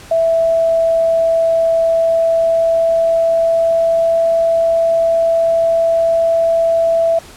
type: tone with pitch glide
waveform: sine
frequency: 659.3 to 663.1 Hz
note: E5 to E5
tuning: 0 to +10 cents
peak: -10 dBFS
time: 0.11-7.19 s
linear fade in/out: 5 ms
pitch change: +10 cents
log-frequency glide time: 1.64-4.11 s
effects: pink hiss -38 dBFS RMS until 7.36 s + low-pass 11000 Hz 12 dB/octave